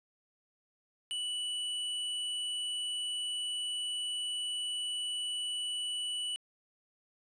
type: tone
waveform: square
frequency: 2960 Hz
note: F#7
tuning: in tune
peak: -34 dBFS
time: 1.11-6.36 s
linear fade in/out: 0 ms
effects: resampled to 22050 Hz + 12-bit